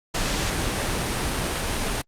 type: noise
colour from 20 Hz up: pink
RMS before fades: -25 dBFS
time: 0.14-2.02 s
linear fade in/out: 10 ms
effects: low-pass 10000 Hz 12 dB/octave + Opus 48 kbps